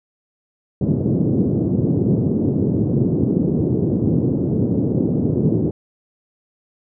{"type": "band-pass noise", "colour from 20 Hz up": "pink", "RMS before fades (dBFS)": -18, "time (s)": [0.81, 5.71], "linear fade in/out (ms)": 5, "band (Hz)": [110, 380], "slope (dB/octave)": 24, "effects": []}